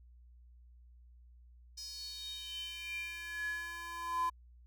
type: tone with high-pass filter sweep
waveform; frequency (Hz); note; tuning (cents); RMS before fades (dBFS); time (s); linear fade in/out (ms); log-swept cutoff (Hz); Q
square; 339.9; F4; -47; -41; 1.77-4.3; 10; 5300 to 970; 8.9
effects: added 60 Hz sine -56 dBFS peak until 4.66 s